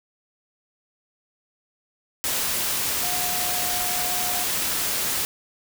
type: tone in noise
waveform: sine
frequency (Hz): 720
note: F#5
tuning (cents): -47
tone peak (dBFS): -32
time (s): 3.03-4.44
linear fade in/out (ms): 0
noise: white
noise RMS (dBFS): -25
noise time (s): 2.24-5.25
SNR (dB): -10
effects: none